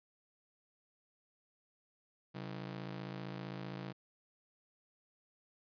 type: ring-modulated tone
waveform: sawtooth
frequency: 158.1 Hz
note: D#3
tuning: 28 cents sharp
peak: -35 dBFS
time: 2.34-3.93 s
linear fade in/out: 20 ms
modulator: 27.7 Hz
effects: resampled to 11025 Hz